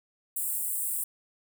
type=high-pass noise; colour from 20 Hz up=pink; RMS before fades=-31 dBFS; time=0.36-1.04 s; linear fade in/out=5 ms; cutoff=7900 Hz; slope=96 dB/octave; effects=none